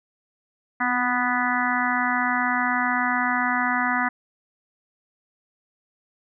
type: harmonic tone with a mistuned harmonic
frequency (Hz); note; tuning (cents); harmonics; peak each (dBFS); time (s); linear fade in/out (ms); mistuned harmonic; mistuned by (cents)
246.9; B3; 0; 1 / 3 / 4 / 5 / 6 / 7 / 8; -28 / -28 / -28 / -28 / -28 / -28 / -28; 0.8-4.09; 10; 1; +25
effects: none